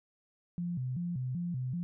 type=tone with vibrato; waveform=sine; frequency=149.1 Hz; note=D3; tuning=27 cents sharp; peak=-32 dBFS; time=0.58-1.83 s; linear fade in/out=0 ms; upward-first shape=square; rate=2.6 Hz; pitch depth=270 cents each way; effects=none